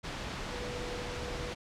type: tone in noise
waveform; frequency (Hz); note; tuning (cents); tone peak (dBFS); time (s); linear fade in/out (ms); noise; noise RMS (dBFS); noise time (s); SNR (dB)
sine; 490; B4; -14; -41; 0.5-1.54; 20; pink; -38; 0.03-1.55; -6
effects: low-pass 5000 Hz 12 dB/octave